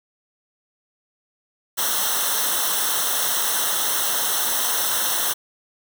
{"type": "noise with comb filter", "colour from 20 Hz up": "white", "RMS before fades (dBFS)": -22, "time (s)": [1.77, 5.34], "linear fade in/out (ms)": 20, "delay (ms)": 0.42, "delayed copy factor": -0.9, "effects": []}